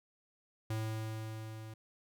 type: tone with level ramp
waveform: square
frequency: 110 Hz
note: A2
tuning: in tune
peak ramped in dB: -34 to -46 dBFS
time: 0.7-1.74 s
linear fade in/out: 5 ms
effects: none